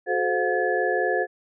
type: tone cluster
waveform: sine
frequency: 367.3 / 431.9 / 519 / 717 / 1714 Hz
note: F#4 / A4 / C5 / F5 / A6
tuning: -13 / -32 / -14 / +45 / -46 cents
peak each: -27 dBFS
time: 0.06-1.27 s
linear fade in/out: 50 ms
effects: none